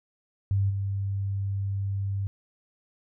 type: tone with level steps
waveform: sine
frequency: 98.6 Hz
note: G2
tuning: 11 cents sharp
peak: -21 / -26 dBFS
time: 0.51-2.27 s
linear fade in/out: 0 ms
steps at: 0.69 s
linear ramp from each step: 20 ms
effects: none